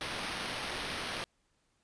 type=noise with sample-and-hold; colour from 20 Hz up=white; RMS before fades=-38 dBFS; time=0.01-1.24 s; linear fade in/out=0 ms; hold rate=7350 Hz; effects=pink hiss -75 dBFS RMS until 1.83 s + resampled to 22050 Hz